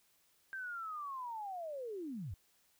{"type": "linear sweep", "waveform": "sine", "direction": "down", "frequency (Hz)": [1580, 75.8], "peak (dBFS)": -40, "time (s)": [0.53, 2.34], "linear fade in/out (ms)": 0, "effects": ["white hiss -72 dBFS RMS until 2.79 s"]}